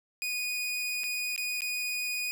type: tone with dropouts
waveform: sawtooth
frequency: 2473 Hz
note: D#7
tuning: 11 cents flat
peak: -27 dBFS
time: 0.22-2.31 s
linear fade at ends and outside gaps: 0 ms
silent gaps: 1.035-1.04 / 1.362-1.378 / 1.607-1.619 s
effects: none